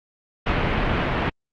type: low-pass noise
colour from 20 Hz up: pink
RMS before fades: -22 dBFS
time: 0.46-1.3 s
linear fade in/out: 10 ms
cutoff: 2900 Hz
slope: 24 dB/octave
effects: Opus 48 kbps